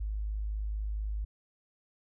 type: tone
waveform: sine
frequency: 52.2 Hz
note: G#1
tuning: 10 cents sharp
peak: -31 dBFS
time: 0-1.25 s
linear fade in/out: 10 ms
effects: none